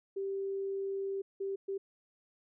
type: tone bursts at uneven times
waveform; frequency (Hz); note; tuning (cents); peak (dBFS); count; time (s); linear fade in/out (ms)
sine; 391.2; G4; -4; -33; 3; 0.16-1.22 / 1.4-1.56 / 1.68-1.78; 10
effects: none